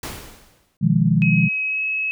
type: noise with exponential decay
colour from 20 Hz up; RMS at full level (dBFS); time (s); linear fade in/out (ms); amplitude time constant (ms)
pink; -28; 0.03-0.77; 2; 160
type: chord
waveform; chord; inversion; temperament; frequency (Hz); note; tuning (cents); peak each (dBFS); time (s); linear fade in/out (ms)
sine; F half-diminished seventh; second; equal; 123.47 / 155.56 / 174.61 / 207.7; Cb3 / Eb3 / F3 / Ab3; 0 / 0 / 0 / 0; -22 / -18 / -18 / -21; 0.81-1.49; 20
type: tone with pitch glide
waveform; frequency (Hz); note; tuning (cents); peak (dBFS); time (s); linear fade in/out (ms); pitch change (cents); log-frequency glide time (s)
sine; 2549 to 2573; D#7 to E7; +41 to -43; -20; 1.22-2.11; 0; +16; 1.66-1.83
effects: none